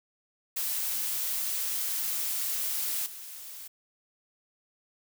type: noise with level steps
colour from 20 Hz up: blue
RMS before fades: -31 / -43 dBFS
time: 0.56-3.68 s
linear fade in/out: 10 ms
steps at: 3.06 s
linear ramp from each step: 2 ms
effects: none